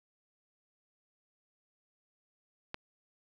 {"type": "click", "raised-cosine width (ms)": 0.3, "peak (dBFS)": -21, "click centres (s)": 2.744, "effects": []}